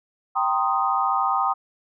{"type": "chord", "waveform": "sine", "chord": "C minor seventh", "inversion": "second", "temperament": "equal with one note detuned", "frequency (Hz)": [781.7, 932.3, 1046.5, 1244.5], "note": ["G5", "Bb5", "C6", "Eb6"], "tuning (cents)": [-5, 0, 0, 0], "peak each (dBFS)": [-24, -27, -26, -23], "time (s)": [0.35, 1.54], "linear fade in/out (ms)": 20, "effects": []}